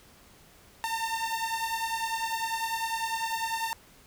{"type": "beating tone pair", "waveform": "sawtooth", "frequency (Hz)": [901, 911], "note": ["A5", "A#5"], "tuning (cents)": [41, -40], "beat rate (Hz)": 10, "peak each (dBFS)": [-28, -29], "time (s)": [0.84, 3.73], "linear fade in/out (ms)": 0, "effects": ["pink hiss -56 dBFS RMS until 4.06 s"]}